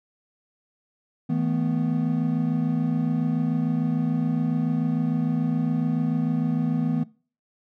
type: chord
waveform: triangle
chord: E suspended fourth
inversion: none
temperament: equal with one note detuned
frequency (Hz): 160.77 / 220 / 246.9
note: E3 / A3 / B3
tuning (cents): -43 / 0 / 0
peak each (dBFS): -23 / -27 / -23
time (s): 1.29-7.04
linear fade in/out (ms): 10
effects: noise-tail reverb RT60 0.4 s tail -22 dB re dry